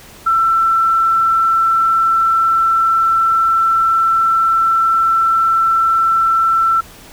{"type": "tone", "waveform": "sine", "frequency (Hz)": 1339, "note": "E6", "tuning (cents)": 27, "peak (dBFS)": -10, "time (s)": [0.26, 6.81], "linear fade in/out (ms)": 10, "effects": ["pink hiss -39 dBFS RMS until 7.12 s"]}